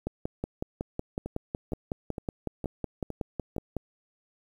two click trains, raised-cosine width 2 ms, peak -21 / -17 dBFS, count 6 / 21, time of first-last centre 1.26-3.564 / 0.07-3.767 s, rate 2.17 / 5.41 Hz, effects 9-bit

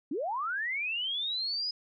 sine linear sweep, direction up, 247 to 5040 Hz, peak -30 dBFS, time 0.11-1.71 s, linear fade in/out 5 ms, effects none

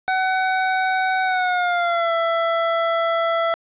25% pulse tone with pitch glide, 752 to 666.1 Hz, F#5 to E5, +28 to +18 cents, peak -14 dBFS, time 0.08-3.54 s, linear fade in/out 0 ms, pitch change -210 cents, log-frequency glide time 1.24-2.13 s, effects resampled to 8000 Hz + 9-bit

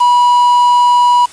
triangle tone with quantisation, 975 Hz, B5, 23 cents flat, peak -4 dBFS, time 0-1.26 s, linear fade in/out 10 ms, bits 4, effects white hiss -36 dBFS RMS until 1.32 s + resampled to 22050 Hz

